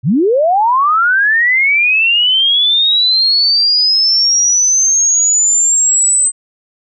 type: linear sweep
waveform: sine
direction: up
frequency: 103.83 to 8180 Hz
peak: -8 dBFS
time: 0.03-6.32 s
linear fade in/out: 50 ms
effects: none